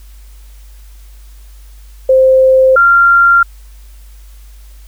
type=tone pair in turn; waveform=sine; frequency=523.3 / 1385 Hz; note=C5 / F6; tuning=0 / -15 cents; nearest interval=octave + perfect fourth; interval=1685 cents; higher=second; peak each=-4 dBFS; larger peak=neither; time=2.09-2.76 / 2.76-3.43 s; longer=neither; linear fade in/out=5 ms; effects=added 50 Hz sine -33 dBFS peak until 4.87 s + white hiss -48 dBFS RMS until 4.87 s